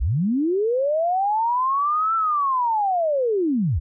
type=linear two-way sweep; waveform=sine; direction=up then down; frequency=45.24 to 1345 to 57.2 Hz; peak=-18 dBFS; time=0-3.8 s; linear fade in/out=20 ms; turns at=2.15 s; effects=none